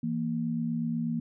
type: tone pair together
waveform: sine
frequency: 164.83 / 233.1 Hz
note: E3 / A#3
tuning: 0 / 0 cents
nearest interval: tritone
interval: 600 cents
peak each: -32 / -29 dBFS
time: 0.03-1.2 s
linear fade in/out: 5 ms
effects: none